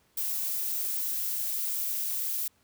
violet noise with high-pass filter sweep, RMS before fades -31 dBFS, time 0.17-2.48 s, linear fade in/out 5 ms, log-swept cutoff 700 to 390 Hz, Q 2.9, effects pink hiss -67 dBFS RMS until 2.63 s + high-pass 60 Hz 12 dB/octave

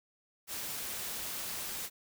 white noise, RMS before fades -39 dBFS, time 0.47-1.9 s, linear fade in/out 50 ms, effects none

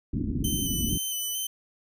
white low-pass noise, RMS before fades -29 dBFS, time 0.13-0.98 s, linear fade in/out 5 ms, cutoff 310 Hz, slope 48 dB/octave
10% pulse tone with vibrato, 3039 Hz, F#7, 46 cents sharp, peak -21 dBFS, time 0.44-1.47 s, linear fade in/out 5 ms, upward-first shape square, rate 2.2 Hz, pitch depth 23 cents each way
effects none

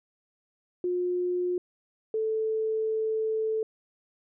sine tone pair in turn, 358 / 439.3 Hz, F4 / A4, +43 / -3 cents, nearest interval major third, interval 354 cents, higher second, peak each -25 dBFS, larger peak neither, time 0.84-1.58 / 2.14-3.63 s, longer second, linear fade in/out 2 ms, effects none

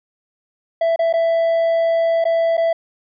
triangle tone with dropouts, 663 Hz, E5, 10 cents sharp, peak -12 dBFS, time 0.81-2.73 s, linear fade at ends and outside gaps 5 ms, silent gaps 0.961-0.991 / 1.128-1.137 / 2.242-2.252 / 2.57-2.577 s, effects resampled to 11025 Hz

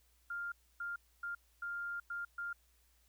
sine tone bursts at uneven times, 1400 Hz, F6, 4 cents sharp, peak -38 dBFS, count 6, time 0.3-0.52 / 0.8-0.96 / 1.23-1.35 / 1.62-2 / 2.1-2.25 / 2.38-2.53 s, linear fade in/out 5 ms, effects added 59 Hz sine -70 dBFS peak until 3.08 s + white hiss -73 dBFS RMS until 3.08 s

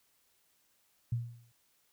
sine tone with exponential decay, 118.2 Hz, A#2, 24 cents sharp, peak -27 dBFS, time 1.12-1.52 s, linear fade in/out 5 ms, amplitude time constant 86 ms, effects white hiss -72 dBFS RMS until 1.92 s

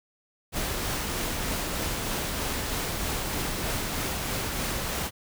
pink noise with tremolo, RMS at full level -29 dBFS, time 0.52-5.11 s, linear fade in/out 50 ms, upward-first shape triangle, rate 3.2 Hz, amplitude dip 25%, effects none

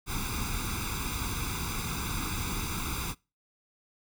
pink noise with comb filter, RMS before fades -33 dBFS, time 0.06-3.15 s, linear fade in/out 50 ms, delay 0.82 ms, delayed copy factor +0.95, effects noise-tail reverb RT60 0.3 s tail -25 dB re dry

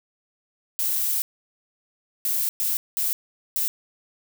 violet noise bursts at uneven times, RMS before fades -24 dBFS, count 5, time 0.79-1.22 / 2.25-2.49 / 2.6-2.77 / 2.97-3.13 / 3.56-3.68 s, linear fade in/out 0 ms, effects none

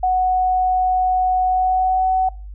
sine tone with pitch glide, 740 to 749.9 Hz, F#5 to F#5, 0 to +23 cents, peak -14 dBFS, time 0.03-2.29 s, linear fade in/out 5 ms, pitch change +23 cents, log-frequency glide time 1.46-2.05 s, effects noise-tail reverb RT60 0.3 s tail -23 dB re dry + added 50 Hz sine -31 dBFS peak until 2.54 s

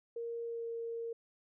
sine tone with pitch glide, 466.2 to 461.9 Hz, A#4 to A#4, 0 to -16 cents, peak -37 dBFS, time 0.16-1.13 s, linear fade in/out 5 ms, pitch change -16 cents, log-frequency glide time 0.44-0.66 s, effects none

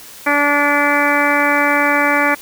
harmonic tone, 289.2 Hz, D4, 27 cents flat, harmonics 1 / 2 / 3 / 4 / 5 / 6 / 7 / 8, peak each -20 / -20 / -20 / -20 / -20 / -20 / -20 / -20 dBFS, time 0.26-2.35 s, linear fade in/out 10 ms, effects white hiss -37 dBFS RMS until 2.41 s

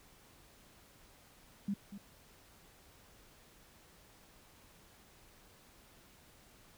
sine tone with echo, 200.5 Hz, G3, 39 cents sharp, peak -32 dBFS, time 1.68-1.74 s, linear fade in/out 5 ms, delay 240 ms, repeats 1, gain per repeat -12 dB, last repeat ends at 1.98 s, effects pink hiss -62 dBFS RMS until 6.77 s

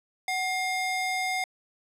square ring-modulated tone, 1432 Hz, F6, 43 cents sharp, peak -24 dBFS, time 0.28-1.44 s, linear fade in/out 2 ms, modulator 686 Hz, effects low-pass 11000 Hz 12 dB/octave

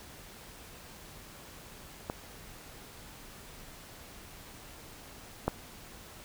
clicks, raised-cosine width 1 ms, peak -19 / -13 dBFS, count 2, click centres 2.099 / 5.48 s, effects pink hiss -50 dBFS RMS until 6.24 s

